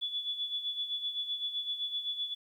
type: tone with tremolo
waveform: sine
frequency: 3434 Hz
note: A7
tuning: 43 cents flat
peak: -30 dBFS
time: 0.01-2.35 s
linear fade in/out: 20 ms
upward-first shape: sine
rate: 7.8 Hz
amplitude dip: 65%
effects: 11-bit